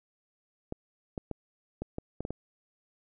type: clicks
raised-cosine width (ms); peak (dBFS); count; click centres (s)
2; -21; 8; 0.724 / 1.178 / 1.313 / 1.82 / 1.984 / 2.206 / 2.251 / 2.306
effects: none